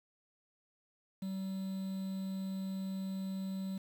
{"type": "tone with quantisation", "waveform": "triangle", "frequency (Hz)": 191.6, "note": "G3", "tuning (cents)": -39, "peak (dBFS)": -34, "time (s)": [1.22, 3.78], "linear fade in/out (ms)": 5, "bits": 9, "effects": []}